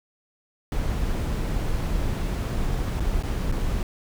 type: noise with dropouts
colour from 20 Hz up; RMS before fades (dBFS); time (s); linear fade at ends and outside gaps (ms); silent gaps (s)
brown; -25; 0.72-3.83; 1; 2.998-3.004 / 3.226-3.234 / 3.516-3.523
effects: none